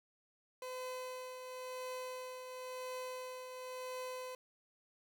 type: tone with tremolo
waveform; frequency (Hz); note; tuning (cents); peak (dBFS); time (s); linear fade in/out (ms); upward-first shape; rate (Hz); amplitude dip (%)
30% pulse; 509; C5; -48; -38; 0.62-4.35; 2; triangle; 0.96; 50
effects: none